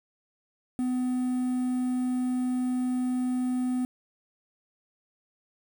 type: tone with quantisation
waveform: triangle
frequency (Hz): 251.8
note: B3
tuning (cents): +34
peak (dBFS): -23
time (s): 0.79-3.85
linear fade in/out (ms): 0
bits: 8
effects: none